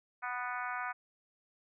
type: harmonic tone with a mistuned harmonic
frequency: 246.9 Hz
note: B3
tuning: in tune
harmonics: 3 / 4 / 5 / 6 / 7 / 8 / 9 / 10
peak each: -42 / -42 / -41 / -40 / -47 / -51 / -47 / -54 dBFS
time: 0.22-0.93 s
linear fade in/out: 20 ms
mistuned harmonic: 7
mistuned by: +28 cents
effects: none